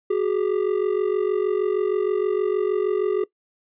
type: ring-modulated tone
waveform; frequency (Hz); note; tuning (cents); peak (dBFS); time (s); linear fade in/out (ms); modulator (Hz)
triangle; 396; G4; +18; -14; 0.1-3.24; 5; 23.2
effects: noise-tail reverb RT60 0.1 s tail -20 dB re dry + resampled to 8000 Hz